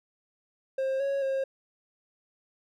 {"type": "tone with pitch steps", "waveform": "triangle", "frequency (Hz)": [532, 553, 537], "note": ["C5", "C#5", "C5"], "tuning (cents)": [29, -4, 45], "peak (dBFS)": -24, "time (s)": [0.78, 1.44], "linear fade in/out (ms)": 5, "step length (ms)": 220, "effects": []}